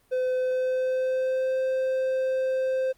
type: tone with pitch glide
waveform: triangle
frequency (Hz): 510 to 521.9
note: C5 to C5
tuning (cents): -44 to -4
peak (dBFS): -21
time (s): 0.11-2.93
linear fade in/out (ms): 20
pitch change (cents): +40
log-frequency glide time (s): 0.36-1.59
effects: pink hiss -64 dBFS RMS until 2.97 s + Opus 32 kbps